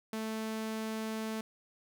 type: tone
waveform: sawtooth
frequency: 220 Hz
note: A3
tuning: in tune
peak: -31 dBFS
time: 0.13-1.41 s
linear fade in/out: 2 ms
effects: none